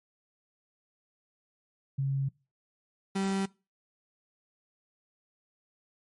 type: tone pair in turn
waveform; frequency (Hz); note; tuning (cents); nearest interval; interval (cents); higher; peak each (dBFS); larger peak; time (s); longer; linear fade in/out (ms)
sine / 35% pulse; 136.6 / 194.24; C#3 / G3; -25 / -16; tritone; 609; second; -26; neither; 1.98-2.29 / 3.15-3.46; neither; 10
effects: noise-tail reverb RT60 0.3 s tail -23 dB re dry + MP3 48 kbps